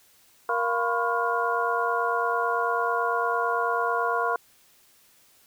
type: tone cluster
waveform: sine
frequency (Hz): 469.1 / 696 / 1005 / 1094 / 1417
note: A#4 / F5 / B5 / C#6 / F6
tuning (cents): +11 / -6 / +30 / -23 / +25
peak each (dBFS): -29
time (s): 0.49-4.36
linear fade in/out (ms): 2
effects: white hiss -59 dBFS RMS until 5.46 s